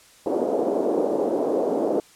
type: band-pass noise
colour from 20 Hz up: pink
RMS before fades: -23 dBFS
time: 0.26-2 s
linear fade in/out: 2 ms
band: 310 to 620 Hz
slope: 24 dB/octave
effects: white hiss -52 dBFS RMS until 2.15 s + low-pass 10000 Hz 12 dB/octave